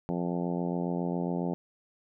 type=harmonic tone; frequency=87.31 Hz; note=F2; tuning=in tune; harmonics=2 / 3 / 4 / 5 / 6 / 7 / 8 / 9 / 10; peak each=-31 / -35 / -37 / -39 / -41 / -42 / -43 / -44 / -45 dBFS; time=0.09-1.54 s; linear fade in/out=0 ms; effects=none